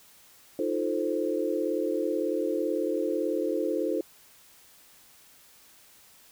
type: chord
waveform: sine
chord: F dominant seventh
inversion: third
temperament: equal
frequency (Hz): 311.1 / 349.2 / 440 / 523.3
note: Eb4 / F4 / A4 / C5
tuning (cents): 0 / 0 / 0 / 0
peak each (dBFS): -31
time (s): 0.59-4.01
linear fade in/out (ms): 2
effects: white hiss -56 dBFS RMS until 6.31 s